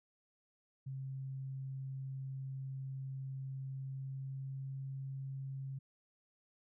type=tone with pitch glide; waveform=sine; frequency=133.9 to 135.07 Hz; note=C3 to C#3; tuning=+40 to -45 cents; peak=-40 dBFS; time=0.86-5.79 s; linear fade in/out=10 ms; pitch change=+15 cents; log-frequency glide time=3.62-4.85 s; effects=none